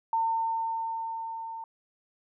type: tone with level ramp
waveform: sine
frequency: 905 Hz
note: A5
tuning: 48 cents sharp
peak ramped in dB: -23 to -36 dBFS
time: 0.13-1.64 s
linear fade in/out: 2 ms
effects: none